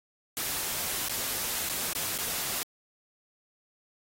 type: noise with dropouts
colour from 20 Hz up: white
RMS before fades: -32 dBFS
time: 0.37-2.63 s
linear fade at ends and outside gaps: 0 ms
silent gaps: 1.085-1.095 / 1.69-1.697 / 1.931-1.951 / 2.178-2.187 s
effects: AAC 48 kbps